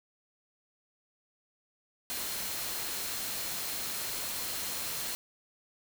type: tone in noise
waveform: sine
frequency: 4186 Hz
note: C8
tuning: in tune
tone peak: -46 dBFS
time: 2.1-5.15 s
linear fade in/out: 0 ms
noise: white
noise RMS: -36 dBFS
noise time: 2.1-5.15 s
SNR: -13 dB
effects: none